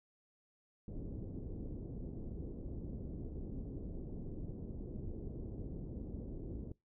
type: low-pass noise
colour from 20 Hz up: pink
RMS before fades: -44 dBFS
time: 0.88-6.72 s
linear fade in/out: 2 ms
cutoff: 410 Hz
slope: 24 dB/octave
effects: noise-tail reverb RT60 0.2 s tail -23 dB re dry